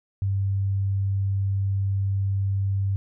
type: tone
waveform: sine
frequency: 98 Hz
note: G2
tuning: in tune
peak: -21 dBFS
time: 0.22-2.96 s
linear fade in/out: 0 ms
effects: none